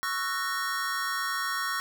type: chord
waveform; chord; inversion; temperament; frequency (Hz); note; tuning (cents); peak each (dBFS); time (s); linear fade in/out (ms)
square; F# dominant seventh; second; just; 1110 / 1332 / 1480 / 1850; C#6 / E6 / F#6 / A#6; +2 / +18 / 0 / -14; -34 / -36 / -36 / -34; 0.03-1.8; 0
effects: none